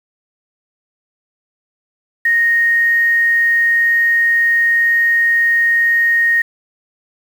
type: tone with quantisation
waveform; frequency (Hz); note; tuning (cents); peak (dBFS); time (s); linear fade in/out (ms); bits
sine; 1861; A#6; -3; -10; 2.25-6.42; 5; 6
effects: none